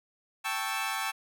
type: chord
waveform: 20% pulse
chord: A dominant seventh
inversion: third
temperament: equal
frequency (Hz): 784 / 880 / 1108.7 / 1318.5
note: G5 / A5 / C#6 / E6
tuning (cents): 0 / 0 / 0 / 0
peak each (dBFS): -31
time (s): 0.44-1.12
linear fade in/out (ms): 20
effects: none